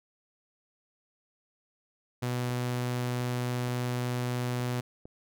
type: tone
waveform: sawtooth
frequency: 123.47 Hz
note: B2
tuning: in tune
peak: -25 dBFS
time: 2.22-4.81 s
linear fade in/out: 10 ms
type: clicks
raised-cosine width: 2 ms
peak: -32 dBFS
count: 5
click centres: 2.5 / 3.204 / 3.683 / 4.601 / 5.055 s
effects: none